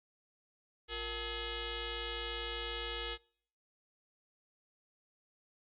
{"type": "tone with frequency modulation", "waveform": "sine", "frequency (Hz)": 1700, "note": "G#6", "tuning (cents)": 40, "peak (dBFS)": -37, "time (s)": [0.88, 3.18], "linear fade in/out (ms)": 50, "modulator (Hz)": 411, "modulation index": 4.6, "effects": ["noise-tail reverb RT60 0.6 s tail -25 dB re dry", "Opus 48 kbps"]}